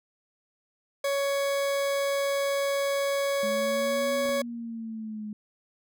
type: tone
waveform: 40% pulse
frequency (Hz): 558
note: C#5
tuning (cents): +11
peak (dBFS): -24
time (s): 1.04-4.42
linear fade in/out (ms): 5
type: linear two-way sweep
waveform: sine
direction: up then down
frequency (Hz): 209.9 to 246.9 to 209.9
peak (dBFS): -33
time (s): 3.43-5.33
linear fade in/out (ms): 2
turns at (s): 4.16
type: clicks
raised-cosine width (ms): 1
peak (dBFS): -31 / -29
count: 2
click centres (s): 4.256 / 4.292
effects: none